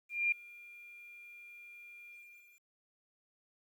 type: tone with ADSR envelope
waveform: sine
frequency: 2396 Hz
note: D7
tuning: 34 cents sharp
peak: -26 dBFS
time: 0.09-2.67 s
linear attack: 230 ms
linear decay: 3 ms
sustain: -24 dB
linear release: 570 ms
effects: 11-bit